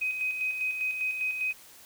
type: tone with tremolo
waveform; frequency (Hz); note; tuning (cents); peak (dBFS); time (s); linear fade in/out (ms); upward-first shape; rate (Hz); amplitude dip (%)
sine; 2517; D#7; +19; -26; 0.01-1.53; 10; square; 5; 45
effects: white hiss -52 dBFS RMS until 1.85 s